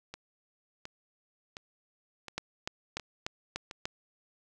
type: two click trains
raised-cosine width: 0.2 ms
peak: -16 / -24 dBFS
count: 6 / 6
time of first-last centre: 2.38-3.855 / 0.14-3.711 s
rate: 3.39 / 1.4 Hz
effects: none